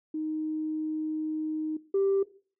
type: tone pair in turn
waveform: sine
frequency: 311.1 / 392 Hz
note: D#4 / G4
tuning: 0 / 0 cents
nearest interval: major third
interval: 400 cents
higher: second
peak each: -29 / -21 dBFS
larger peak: second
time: 0.14-1.77 / 1.94-2.23 s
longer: first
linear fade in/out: 5 ms
effects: noise-tail reverb RT60 0.4 s tail -17 dB re dry + tanh soft clip ceiling -19 dBFS